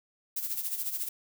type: noise with tremolo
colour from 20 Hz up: violet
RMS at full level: -31 dBFS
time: 0.36-1.09 s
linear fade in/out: 5 ms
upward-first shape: sine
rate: 14 Hz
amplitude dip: 65%
effects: none